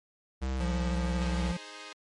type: tone with pitch glide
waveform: square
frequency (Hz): 65.41 to 63.95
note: C2 to C2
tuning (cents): 0 to -39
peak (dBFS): -30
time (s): 0.41-1.53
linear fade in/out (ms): 20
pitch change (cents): -39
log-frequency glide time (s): 0.54-0.69
type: tone with vibrato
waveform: square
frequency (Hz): 174.61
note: F3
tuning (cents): 0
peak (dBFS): -32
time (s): 0.6-1.57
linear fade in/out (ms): 5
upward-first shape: sine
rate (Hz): 13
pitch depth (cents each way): 30
type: chord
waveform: 5% pulse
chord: Ab major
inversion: second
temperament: equal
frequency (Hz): 311.1 / 415.3 / 523.3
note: Eb4 / Ab4 / C5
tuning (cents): 0 / 0 / 0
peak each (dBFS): -36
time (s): 1.21-1.93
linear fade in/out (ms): 5
effects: low-pass 8000 Hz 12 dB/octave + MP3 48 kbps